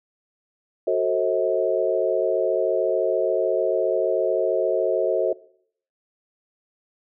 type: chord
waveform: sine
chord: F# diminished seventh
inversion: none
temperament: just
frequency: 370 / 444 / 532.8 / 639.4 Hz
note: F#4 / A4 / C5 / Eb5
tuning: 0 / +16 / +31 / +47 cents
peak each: -24 dBFS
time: 0.87-5.33 s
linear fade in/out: 5 ms
effects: noise-tail reverb RT60 0.6 s tail -19 dB re dry